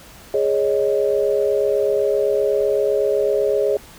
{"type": "chord", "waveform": "sine", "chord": "Ab suspended fourth", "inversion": "none", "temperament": "equal", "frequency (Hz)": [415.3, 554.4, 622.3], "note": ["Ab4", "Db5", "Eb5"], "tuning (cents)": [0, 0, 0], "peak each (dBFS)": [-18, -20, -23], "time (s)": [0.34, 3.77], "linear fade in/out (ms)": 2, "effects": ["pink hiss -43 dBFS RMS until 3.98 s"]}